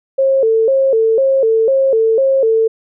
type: tone with vibrato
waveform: sine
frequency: 490.3 Hz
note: B4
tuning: 13 cents flat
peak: -9 dBFS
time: 0.18-2.68 s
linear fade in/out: 10 ms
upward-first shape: square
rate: 2 Hz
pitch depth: 160 cents each way
effects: none